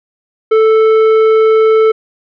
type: tone with tanh clipping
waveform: sine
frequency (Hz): 440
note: A4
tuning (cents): 0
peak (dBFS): -7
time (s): 0.51-1.92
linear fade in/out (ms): 10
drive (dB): 10
effects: none